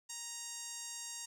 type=tone with band-pass filter; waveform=sawtooth; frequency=936 Hz; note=A#5; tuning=7 cents sharp; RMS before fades=-45 dBFS; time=0.09-1.26 s; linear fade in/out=10 ms; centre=7200 Hz; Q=2.9; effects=11-bit